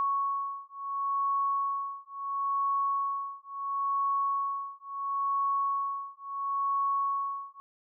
sine beating tone pair, 1108.7 / 1109.43 Hz, C#6 / C#6, 0 / +1 cents, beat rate 0.73 Hz, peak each -31 dBFS, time 0-7.6 s, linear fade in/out 0 ms, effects none

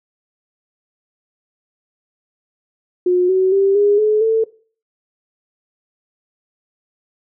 sine tone with pitch steps, 360 / 375.7 / 392.1 / 409.3 / 427.1 / 445.8 Hz, F#4 / F#4 / G4 / G#4 / G#4 / A4, -47 / +26 / 0 / -25 / +48 / +23 cents, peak -11 dBFS, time 3.06-4.44 s, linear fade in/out 5 ms, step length 230 ms, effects noise-tail reverb RT60 0.4 s tail -19 dB re dry

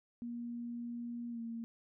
sine tone with pitch glide, 237.5 to 230.2 Hz, A#3 to A#3, +33 to -22 cents, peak -39 dBFS, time 0.22-1.64 s, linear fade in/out 0 ms, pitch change -55 cents, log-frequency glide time 1.3-1.4 s, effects none

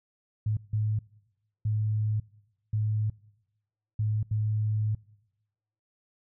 sine tone bursts at uneven times, 107.3 Hz, A2, 43 cents flat, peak -24 dBFS, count 6, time 0.46-0.57 / 0.73-0.99 / 1.65-2.2 / 2.73-3.1 / 3.99-4.23 / 4.31-4.95 s, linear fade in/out 5 ms, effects noise-tail reverb RT60 1.0 s tail -23 dB re dry

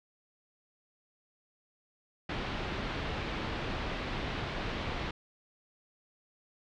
pink low-pass noise, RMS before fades -36 dBFS, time 2.29-5.11 s, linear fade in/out 5 ms, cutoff 3800 Hz, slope 24 dB/octave, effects none

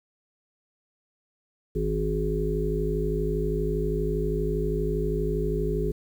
harmonic tone, 52.5 Hz, G#1, 19 cents sharp, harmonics 1 / 3 / 5 / 7 / 8, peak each -28 / -30 / -36 / -31 / -29 dBFS, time 1.75-5.92 s, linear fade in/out 10 ms, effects 9-bit

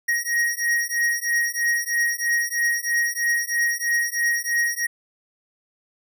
square beating tone pair, 1882 / 1885.1 Hz, A#6 / A#6, +16 / +19 cents, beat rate 3.1 Hz, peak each -24 / -24 dBFS, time 0.08-4.87 s, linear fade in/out 10 ms, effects none

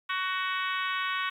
harmonic tone with a mistuned harmonic, 373.5 Hz, F#4, 16 cents sharp, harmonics 3 / 4 / 5 / 6 / 7 / 8 / 9 / 10, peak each -32 / -34 / -36 / -38 / -39 / -40 / -41 / -42 dBFS, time 0.09-1.3 s, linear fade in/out 10 ms, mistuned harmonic 9, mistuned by -18 cents, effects 10-bit

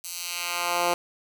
10% pulse tone with high-pass filter sweep, 174.61 Hz, F3, in tune, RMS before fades -28 dBFS, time 0.04-0.94 s, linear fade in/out 2 ms, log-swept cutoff 6900 to 440 Hz, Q 0.81, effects none

